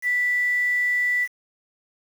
sine tone with quantisation, 1971 Hz, B6, 4 cents flat, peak -19 dBFS, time 0.02-1.28 s, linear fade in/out 50 ms, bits 7, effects none

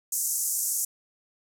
pink band-pass noise, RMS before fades -28 dBFS, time 0.12-0.85 s, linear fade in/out 5 ms, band 6200 to 14000 Hz, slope 48 dB/octave, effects none

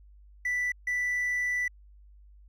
triangle tone bursts at uneven times, 1975.5 Hz, B6, in tune, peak -24 dBFS, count 2, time 0.45-0.72 / 0.87-1.68 s, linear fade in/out 5 ms, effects tanh soft clip ceiling -20 dBFS + added 50 Hz sine -51 dBFS peak until 2.48 s

